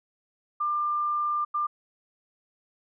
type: tone bursts at uneven times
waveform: sine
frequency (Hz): 1194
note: D6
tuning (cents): +28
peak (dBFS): -24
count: 2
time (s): 0.6-1.45 / 1.54-1.67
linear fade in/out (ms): 10
effects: none